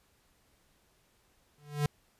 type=tone with exponential growth; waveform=square; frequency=146.83 Hz; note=D3; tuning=in tune; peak=-24 dBFS; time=1.58-1.86 s; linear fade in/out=2 ms; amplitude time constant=60 ms; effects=pink hiss -69 dBFS RMS until 2.19 s + resampled to 32000 Hz